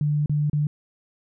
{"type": "tone with dropouts", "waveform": "sine", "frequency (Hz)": 148.3, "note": "D3", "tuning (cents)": 17, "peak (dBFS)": -19, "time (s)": [0.01, 0.67], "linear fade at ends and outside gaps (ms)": 2, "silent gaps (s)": [[0.26, 0.295], [0.498, 0.531]], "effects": []}